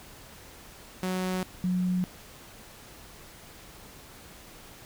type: tone pair in turn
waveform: sawtooth / sine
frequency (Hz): 184.9 / 181.83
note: F#3 / F#3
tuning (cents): -1 / -30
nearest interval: unison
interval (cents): 29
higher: first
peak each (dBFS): -24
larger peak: neither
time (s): 1.03-1.43 / 1.64-2.04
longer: neither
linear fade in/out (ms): 0
effects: pink hiss -49 dBFS RMS until 4.85 s